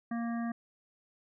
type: harmonic tone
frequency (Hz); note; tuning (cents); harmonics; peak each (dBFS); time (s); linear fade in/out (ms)
233.1; A#3; 0; 1 / 3 / 5 / 7 / 8; -32 / -42 / -46 / -49 / -50; 0.11-0.52; 5
effects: none